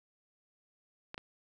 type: clicks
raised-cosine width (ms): 0.3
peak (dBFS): -25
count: 2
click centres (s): 1.144 / 1.179
effects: none